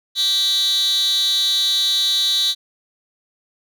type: tone with high-pass filter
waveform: 15% pulse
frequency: 390 Hz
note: G4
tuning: 9 cents flat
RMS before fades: -18 dBFS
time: 0.15-2.55 s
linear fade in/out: 50 ms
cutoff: 3800 Hz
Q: 9.3
effects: none